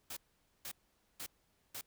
white noise bursts, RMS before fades -44 dBFS, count 4, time 0.1-1.812 s, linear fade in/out 5 ms, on 68 ms, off 480 ms, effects pink hiss -75 dBFS RMS until 1.86 s

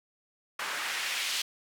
white noise with band-pass filter sweep, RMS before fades -33 dBFS, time 0.59-1.42 s, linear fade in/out 5 ms, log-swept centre 1300 to 3300 Hz, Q 1.2, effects none

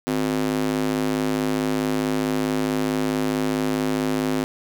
square tone with high-pass filter, 52.3 Hz, G#1, 13 cents sharp, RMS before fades -23 dBFS, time 0.07-4.44 s, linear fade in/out 0 ms, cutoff 260 Hz, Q 2.3, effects none

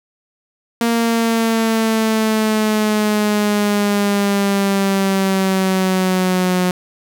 sawtooth exponential sweep, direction down, 233.1 to 180.9 Hz, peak -10 dBFS, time 0.81-6.71 s, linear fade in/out 2 ms, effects none

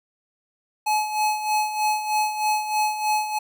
square tone with tremolo, 852 Hz, G#5, 44 cents sharp, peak -19 dBFS, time 0.86-3.39 s, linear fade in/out 10 ms, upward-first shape sine, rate 3.2 Hz, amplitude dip 65%, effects none

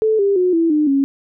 sine tone with pitch steps, 437.2 / 398.6 / 363.4 / 331.3 / 302.1 / 275.4 Hz, A4 / G4 / F#4 / E4 / D4 / C#4, -11 / +29 / -31 / +9 / +49 / -11 cents, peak -12 dBFS, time 0.02-1.04 s, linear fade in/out 0 ms, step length 170 ms, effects none

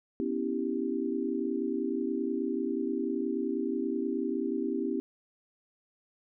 sine chord, C# half-diminished seventh, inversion third, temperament equal with one note detuned, 246.9 / 277.2 / 325.8 / 392 Hz, B3 / C#4 / E4 / G4, 0 / 0 / -20 / 0 cents, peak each -34 dBFS, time 0.2-5 s, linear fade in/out 0 ms, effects none

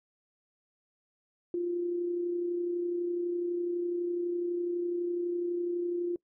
sine tone with amplitude modulation, 349.2 Hz, F4, in tune, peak -27 dBFS, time 1.54-6.16 s, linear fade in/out 2 ms, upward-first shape sine, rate 32 Hz, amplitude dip 35%, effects noise-tail reverb RT60 0.1 s tail -23 dB re dry

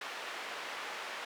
white band-pass noise, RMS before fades -42 dBFS, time 0.01-1.25 s, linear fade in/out 5 ms, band 490 to 2300 Hz, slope 12 dB/octave, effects none

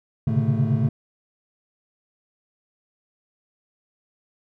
triangle tone cluster, 109.9 / 128.4 / 137.2 / 145.7 / 221.8 Hz, A2 / C3 / C#3 / D3 / A3, -2 / -32 / -17 / -13 / +14 cents, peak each -23 dBFS, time 0.27-0.89 s, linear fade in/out 5 ms, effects none

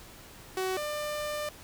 sawtooth tone pair in turn, 375.1 / 597 Hz, F#4 / D5, +24 / +28 cents, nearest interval minor sixth, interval 804 cents, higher second, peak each -25 / -28 dBFS, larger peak first, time 0.57-0.77 / 0.77-1.49 s, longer second, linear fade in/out 2 ms, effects pink hiss -50 dBFS RMS until 1.63 s

